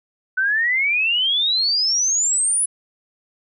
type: exponential sweep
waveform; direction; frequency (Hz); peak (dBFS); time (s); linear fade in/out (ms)
sine; up; 1496 to 10170; -16; 0.37-2.66; 10
effects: none